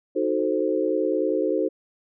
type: chord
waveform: sine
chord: D# diminished seventh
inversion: none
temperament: equal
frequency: 311.1 / 370 / 440 / 523.3 Hz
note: D#4 / F#4 / A4 / C5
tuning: 0 / 0 / 0 / 0 cents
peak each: -26 dBFS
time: 0.15-1.69 s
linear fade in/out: 20 ms
effects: none